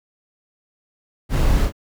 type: noise with echo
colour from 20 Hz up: brown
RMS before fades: -18 dBFS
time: 1.29-1.69 s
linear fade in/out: 50 ms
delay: 34 ms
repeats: 1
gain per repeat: -3 dB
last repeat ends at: 1.724 s
effects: none